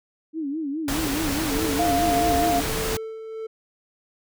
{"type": "tone with vibrato", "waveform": "sine", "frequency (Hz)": 298.4, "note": "D4", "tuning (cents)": 28, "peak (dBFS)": -25, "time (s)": [0.33, 2.66], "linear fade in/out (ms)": 50, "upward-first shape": "sine", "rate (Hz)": 4.8, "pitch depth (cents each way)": 150}
{"type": "noise", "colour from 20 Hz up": "pink", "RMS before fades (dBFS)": -27, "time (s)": [0.88, 2.97], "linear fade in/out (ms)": 2}
{"type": "tone with tremolo", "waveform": "triangle", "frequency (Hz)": 443.3, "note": "A4", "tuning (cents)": 13, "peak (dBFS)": -26, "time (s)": [1.5, 3.47], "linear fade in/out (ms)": 10, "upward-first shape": "sine", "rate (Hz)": 1.6, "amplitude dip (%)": 50}
{"type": "tone", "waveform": "sine", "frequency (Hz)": 698.5, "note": "F5", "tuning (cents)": 0, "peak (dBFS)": -20, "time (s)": [1.79, 2.6], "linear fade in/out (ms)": 2}
{"effects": []}